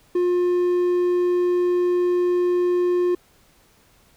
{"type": "tone", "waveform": "triangle", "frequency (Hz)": 355.7, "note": "F4", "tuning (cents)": 32, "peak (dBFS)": -15, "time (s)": [0.15, 3.15], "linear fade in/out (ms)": 5, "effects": ["pink hiss -57 dBFS RMS until 4.16 s"]}